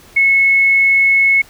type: tone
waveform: sine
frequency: 2191 Hz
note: C#7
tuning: 21 cents flat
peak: -8 dBFS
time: 0.16-1.42 s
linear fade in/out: 10 ms
effects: pink hiss -43 dBFS RMS until 1.49 s